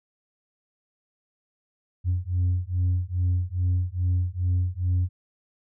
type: beating tone pair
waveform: sine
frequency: 88.9 / 91.3 Hz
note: F2 / F#2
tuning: +31 / -23 cents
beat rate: 2.4 Hz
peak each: -23 dBFS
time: 2.04-5.09 s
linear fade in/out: 50 ms
effects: tanh soft clip ceiling -18 dBFS